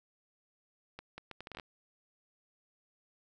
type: accelerating click train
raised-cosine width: 0.3 ms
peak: -28 dBFS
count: 10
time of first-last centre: 0.99-1.598 s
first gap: 190 ms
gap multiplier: 0.7
effects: none